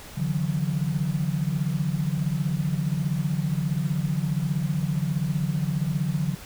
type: tone cluster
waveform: sine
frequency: 143 / 158.2 / 179.6 Hz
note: D3 / D#3 / F3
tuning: -46 / +29 / +49 cents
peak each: -26 / -28 / -28 dBFS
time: 0.17-6.35 s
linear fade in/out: 10 ms
effects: pink hiss -43 dBFS RMS until 6.45 s